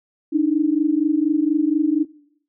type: tone pair together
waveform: sine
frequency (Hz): 291.7 / 315.9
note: D4 / D#4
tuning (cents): -12 / +26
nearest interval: minor second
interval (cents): 138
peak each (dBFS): -18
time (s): 0.32-2.05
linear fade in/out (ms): 20
effects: noise-tail reverb RT60 0.7 s tail -21 dB re dry